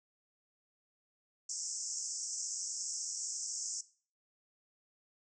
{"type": "band-pass noise", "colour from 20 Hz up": "white", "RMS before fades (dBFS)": -40, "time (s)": [1.49, 3.81], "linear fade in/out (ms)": 5, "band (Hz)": [5300, 7900], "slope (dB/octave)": 96, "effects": ["noise-tail reverb RT60 0.4 s tail -17 dB re dry"]}